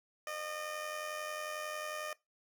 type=tone with amplitude modulation; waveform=15% pulse; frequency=609 Hz; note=D#5; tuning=37 cents flat; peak=-30 dBFS; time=0.27-2.13 s; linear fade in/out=2 ms; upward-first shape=sine; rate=91.1 Hz; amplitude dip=50%; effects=noise-tail reverb RT60 0.2 s tail -20 dB re dry